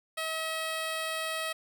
10% pulse tone, 641 Hz, E5, 49 cents flat, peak -23 dBFS, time 0.17-1.53 s, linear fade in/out 10 ms, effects none

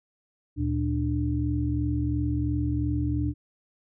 sine tone cluster, 74.5 / 117.4 / 295.6 Hz, D2 / A#2 / D4, +25 / +13 / +11 cents, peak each -28 dBFS, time 0.56-3.34 s, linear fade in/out 50 ms, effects none

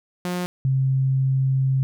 sawtooth / sine tone pair in turn, 178.7 / 133.16 Hz, F3 / C3, +40 / +31 cents, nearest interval perfect fourth, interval 509 cents, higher first, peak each -20 / -17 dBFS, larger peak second, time 0.25-0.46 / 0.65-1.83 s, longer second, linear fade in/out 0 ms, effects none

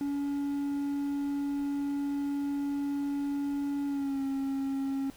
triangle tone with pitch glide, 283.2 to 272 Hz, C#4 to C#4, +37 to -33 cents, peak -27 dBFS, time 0.01-5.1 s, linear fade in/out 0 ms, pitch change -70 cents, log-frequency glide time 3.86-4.22 s, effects pink hiss -55 dBFS RMS until 5.16 s

